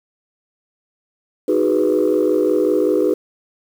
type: chord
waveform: sine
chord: G# minor seventh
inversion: second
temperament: equal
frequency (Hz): 311.1 / 370 / 415.3 / 493.9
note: D#4 / F#4 / G#4 / B4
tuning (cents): 0 / 0 / 0 / 0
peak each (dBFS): -18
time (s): 1.48-3.14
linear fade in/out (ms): 5
effects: tanh soft clip ceiling -7 dBFS + 7-bit